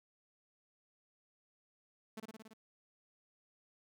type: tone with echo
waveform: sawtooth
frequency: 220 Hz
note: A3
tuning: in tune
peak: -39 dBFS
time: 2.17-2.2 s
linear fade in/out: 5 ms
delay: 56 ms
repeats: 6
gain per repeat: -2 dB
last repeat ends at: 2.536 s
effects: none